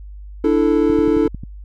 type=chord; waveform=triangle; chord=D suspended second; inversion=none; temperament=just; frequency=293.7 / 330.4 / 440.5 Hz; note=D4 / E4 / A4; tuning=0 / +4 / +2 cents; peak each=-15 dBFS; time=0.44-1.28 s; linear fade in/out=5 ms
type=click train; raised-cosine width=5 ms; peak=-17 dBFS; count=7; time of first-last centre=0.9-1.436 s; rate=11.2 Hz
effects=added 50 Hz sine -32 dBFS peak until 1.64 s